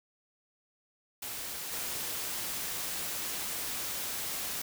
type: noise with level steps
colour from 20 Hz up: white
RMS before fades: -39 / -36 dBFS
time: 1.22-4.62 s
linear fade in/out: 5 ms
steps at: 1.71 s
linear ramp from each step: 20 ms
effects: none